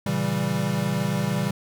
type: chord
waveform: square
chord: A# diminished seventh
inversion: none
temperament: equal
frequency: 116.54 / 138.59 / 164.81 / 196 Hz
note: A#2 / C#3 / E3 / G3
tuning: 0 / 0 / 0 / 0 cents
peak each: -32 / -29 / -29 / -27 dBFS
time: 0.06-1.51 s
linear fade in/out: 5 ms
effects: none